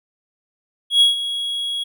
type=tone with ADSR envelope; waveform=triangle; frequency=3322 Hz; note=G#7; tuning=in tune; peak=-7 dBFS; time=0.9-1.84 s; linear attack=110 ms; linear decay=140 ms; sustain=-13 dB; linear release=12 ms; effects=none

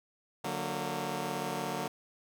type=chord; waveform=10% pulse; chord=D augmented; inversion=none; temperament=just; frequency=146.83 / 183.54 / 229.4 Hz; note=D3 / F#3 / A#3; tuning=0 / -14 / -28 cents; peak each=-30 dBFS; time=0.44-1.88 s; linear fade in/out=5 ms; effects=none

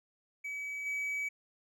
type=tone with level steps; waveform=triangle; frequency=2281 Hz; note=C#7; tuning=49 cents sharp; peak=-35 / -31 dBFS; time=0.44-1.29 s; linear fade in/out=10 ms; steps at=0.85 s; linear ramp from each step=20 ms; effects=none

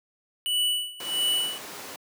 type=tone with tremolo; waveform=square; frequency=2959 Hz; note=F#7; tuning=1 cent flat; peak=-22 dBFS; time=0.46-1.58 s; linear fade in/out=0 ms; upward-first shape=sine; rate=1.5 Hz; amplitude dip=90%
type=noise; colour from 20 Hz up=pink; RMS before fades=-38 dBFS; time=1-1.96 s; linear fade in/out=2 ms
effects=high-pass 300 Hz 12 dB/octave

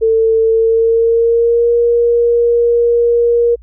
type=tone with pitch glide; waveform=sine; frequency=448 to 472.5 Hz; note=A4 to A#4; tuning=+31 to +23 cents; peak=-8 dBFS; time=0.01-3.56 s; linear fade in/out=20 ms; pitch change=+92 cents; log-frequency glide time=0.49-1.71 s; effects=added 56 Hz sine -36 dBFS peak until 3.62 s

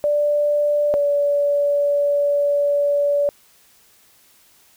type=tone pair in turn; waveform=sine; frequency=587.3 / 574.9 Hz; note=D5 / D5; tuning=0 / -37 cents; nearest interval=unison; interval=37 cents; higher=first; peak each=-15 dBFS; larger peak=neither; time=0.04-0.94 / 0.94-3.29 s; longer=second; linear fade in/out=0 ms; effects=white hiss -54 dBFS RMS until 4.76 s

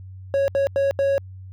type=tone bursts at uneven times; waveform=triangle; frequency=552 Hz; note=C#5; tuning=7 cents flat; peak=-15 dBFS; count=4; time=0.34-0.48 / 0.55-0.67 / 0.76-0.91 / 0.99-1.18 s; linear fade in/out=0 ms; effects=added 94 Hz sine -36 dBFS peak until 1.52 s

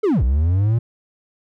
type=linear two-way sweep; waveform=triangle; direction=down then up; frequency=453.1 to 58.27 to 119.5 Hz; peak=-12 dBFS; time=0.03-0.79 s; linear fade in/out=10 ms; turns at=0.23 s; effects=none

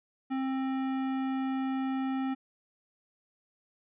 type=tone with tanh clipping; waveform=sine; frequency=264.9 Hz; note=C4; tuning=22 cents sharp; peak=-31 dBFS; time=0.3-2.35 s; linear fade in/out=20 ms; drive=18 dB; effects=resampled to 8000 Hz

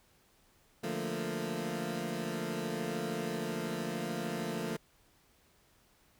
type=chord; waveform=20% pulse; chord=Bb major seventh; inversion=first; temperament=equal; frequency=146.83 / 174.61 / 220 / 233.1 Hz; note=D3 / F3 / A3 / Bb3; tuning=0 / 0 / 0 / 0 cents; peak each=-38 / -34 / -34 / -36 dBFS; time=0.83-4.77 s; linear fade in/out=10 ms; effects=pink hiss -67 dBFS RMS until 6.19 s

